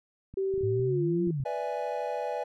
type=clicks; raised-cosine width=5 ms; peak=-32 dBFS; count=7; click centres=0.34 / 0.54 / 0.579 / 0.61 / 0.799 / 1.274 / 1.402 s
type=tone with pitch glide; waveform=sine; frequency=386 to 343.9 Hz; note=G4 to F4; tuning=-27 to -27 cents; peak=-26 dBFS; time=0.37-1.31 s; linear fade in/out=5 ms; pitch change=-200 cents; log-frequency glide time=0.86-1.03 s
type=exponential two-way sweep; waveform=sine; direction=up then down; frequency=103.83 to 185 to 126.2 Hz; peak=-28 dBFS; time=0.63-1.44 s; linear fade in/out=5 ms; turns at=1.25 s
type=chord; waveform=triangle; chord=E dominant seventh; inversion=second; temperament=equal; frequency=493.9 / 587.3 / 659.3 / 830.6 Hz; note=B4 / D5 / E5 / G#5; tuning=0 / 0 / 0 / 0 cents; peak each=-33 / -33 / -35 / -33 dBFS; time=1.45-2.44 s; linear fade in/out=10 ms
effects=none